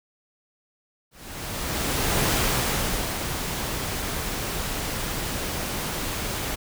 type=noise with ADSR envelope; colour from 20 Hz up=pink; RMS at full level=-22 dBFS; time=1.11-6.56 s; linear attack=1200 ms; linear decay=840 ms; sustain=-7 dB; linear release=18 ms; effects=none